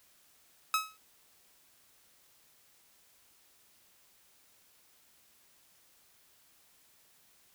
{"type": "tone with exponential decay", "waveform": "sawtooth", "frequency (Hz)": 1283, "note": "E6", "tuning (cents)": -47, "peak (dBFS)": -20, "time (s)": [0.74, 0.97], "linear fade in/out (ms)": 1, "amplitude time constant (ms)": 48, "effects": ["white hiss -65 dBFS RMS until 7.54 s"]}